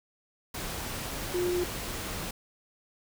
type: tone in noise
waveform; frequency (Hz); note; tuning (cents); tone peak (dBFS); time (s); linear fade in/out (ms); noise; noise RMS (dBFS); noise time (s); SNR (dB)
sine; 355.8; F4; +32; -26; 1.34-1.64; 5; pink; -36; 0.54-2.31; +7
effects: none